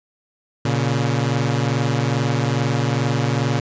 sawtooth tone pair together, 118.23 / 140.6 Hz, A#2 / C#3, +25 / +25 cents, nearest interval minor third, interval 300 cents, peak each -16 / -17 dBFS, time 0.65-3.6 s, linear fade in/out 5 ms, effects resampled to 16000 Hz

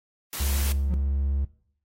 white noise, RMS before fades -33 dBFS, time 0.33-0.72 s, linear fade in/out 0 ms
triangle tone, 69.3 Hz, C#2, in tune, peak -21 dBFS, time 0.4-1.45 s, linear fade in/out 5 ms
triangle tone with exponential growth, 181.2 Hz, F#3, 36 cents flat, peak -21 dBFS, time 0.83-0.94 s, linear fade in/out 0 ms, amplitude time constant 22 ms
effects noise-tail reverb RT60 0.6 s tail -18 dB re dry + AAC 48 kbps

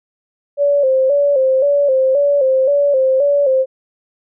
sine tone with vibrato, 548 Hz, C#5, 20 cents flat, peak -10 dBFS, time 0.57-3.66 s, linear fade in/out 50 ms, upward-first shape square, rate 1.9 Hz, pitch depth 73 cents each way, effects none

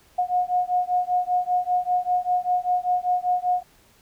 sine beating tone pair, 720 / 725.1 Hz, F#5 / F#5, -47 / -35 cents, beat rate 5.1 Hz, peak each -23 dBFS, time 0.18-3.63 s, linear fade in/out 10 ms, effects pink hiss -57 dBFS RMS until 4.01 s

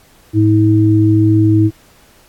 sine tone pair together, 107.42 / 320.5 Hz, A2 / E4, -41 / -49 cents, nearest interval octave + perfect fifth, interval 1892 cents, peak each -10 dBFS, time 0.33-1.71 s, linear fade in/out 50 ms, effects pink hiss -48 dBFS RMS until 2.28 s + AAC 64 kbps

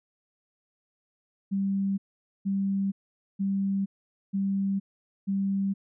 sine tone bursts, 196 Hz, G3, in tune, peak -24 dBFS, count 5, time 1.51-5.74 s, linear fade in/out 20 ms, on 470 ms, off 470 ms, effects none

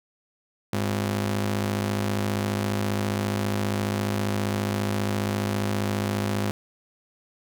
sawtooth ring-modulated tone, 153.4 Hz, D#3, 24 cents flat, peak -17 dBFS, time 0.73-6.51 s, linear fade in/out 0 ms, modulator 49.3 Hz, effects none

